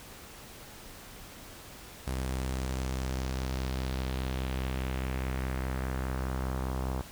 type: tone with low-pass filter sweep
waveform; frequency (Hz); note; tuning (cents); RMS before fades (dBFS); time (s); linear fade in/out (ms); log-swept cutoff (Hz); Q
sawtooth; 64.9; C2; -13; -33; 2.07-7.02; 5; 11000 to 1000; 1.7
effects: pink hiss -48 dBFS RMS until 7.11 s